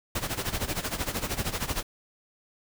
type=noise with tremolo; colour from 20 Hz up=pink; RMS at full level=-28 dBFS; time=0.15-1.83 s; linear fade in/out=5 ms; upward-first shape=sine; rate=13 Hz; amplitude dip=80%; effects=none